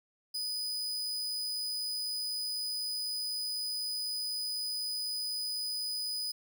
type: tone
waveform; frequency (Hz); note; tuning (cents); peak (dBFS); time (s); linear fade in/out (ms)
40% pulse; 4978; D#8; 0; -32; 0.34-6.32; 10
effects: none